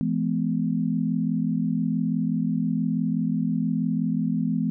sine tone cluster, 167 / 212.9 / 251.8 Hz, E3 / G#3 / B3, +23 / +43 / +34 cents, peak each -26 dBFS, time 0.01-4.7 s, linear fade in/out 0 ms, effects none

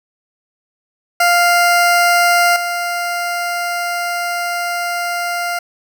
20% pulse tone with level steps, 698.5 Hz, F5, in tune, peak -5 / -13 dBFS, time 1.2-5.59 s, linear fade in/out 5 ms, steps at 2.56 s, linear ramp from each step 2 ms, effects none

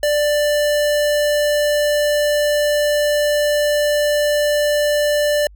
square tone, 590 Hz, D5, 8 cents sharp, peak -15 dBFS, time 0.03-5.47 s, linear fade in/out 2 ms, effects added 50 Hz sine -40 dBFS peak until 5.55 s

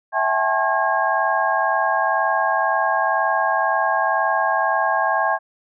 sine tone cluster, 656 / 777 / 859 / 1079 / 1630 Hz, E5 / G5 / A5 / C#6 / G#6, -9 / -16 / -42 / -47 / -33 cents, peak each -23 dBFS, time 0.12-5.39 s, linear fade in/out 50 ms, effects none

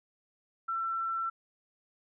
sine tone, 1344 Hz, E6, 33 cents sharp, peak -30 dBFS, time 0.68-1.3 s, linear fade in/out 10 ms, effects none

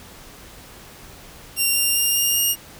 5% pulse tone with pitch steps, 2769 / 2787 / 2804 / 2822 / 2840 Hz, F7 / F7 / F7 / F7 / F7, -15 / -4 / +6 / +17 / +28 cents, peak -9 dBFS, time 1.56-2.56 s, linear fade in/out 50 ms, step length 200 ms, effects pink hiss -43 dBFS RMS until 2.79 s

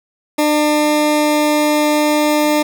20% pulse tone, 300.1 Hz, D4, 38 cents sharp, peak -7 dBFS, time 0.38-2.63 s, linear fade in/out 10 ms, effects none

